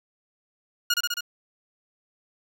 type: tone with echo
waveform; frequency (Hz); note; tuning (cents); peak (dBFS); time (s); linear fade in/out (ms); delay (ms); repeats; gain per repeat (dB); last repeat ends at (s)
15% pulse; 1432; F6; +43; -13; 0.9-0.94; 5; 67; 4; -2; 1.208
effects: none